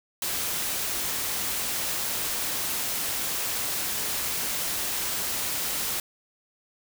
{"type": "noise", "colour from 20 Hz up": "white", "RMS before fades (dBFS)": -29, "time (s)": [0.22, 6], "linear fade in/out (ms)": 2, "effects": []}